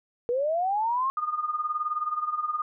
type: linear sweep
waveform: sine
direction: up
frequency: 466.2 to 1090 Hz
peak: -23 dBFS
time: 0.29-1.1 s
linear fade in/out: 0 ms
type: tone with tremolo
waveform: sine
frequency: 1224 Hz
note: D#6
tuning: 29 cents flat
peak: -23 dBFS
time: 1.17-2.62 s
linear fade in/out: 2 ms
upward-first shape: sine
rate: 19 Hz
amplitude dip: 75%
effects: none